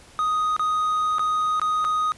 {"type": "tone with dropouts", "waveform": "triangle", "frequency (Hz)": 1247, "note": "D#6", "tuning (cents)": 3, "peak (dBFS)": -18, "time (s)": [0.19, 2.12], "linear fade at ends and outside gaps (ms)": 0, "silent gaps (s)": [[0.565, 0.595], [1.184, 1.194], [1.597, 1.616], [1.844, 1.849]], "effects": ["pink hiss -49 dBFS RMS until 2.17 s", "resampled to 24000 Hz"]}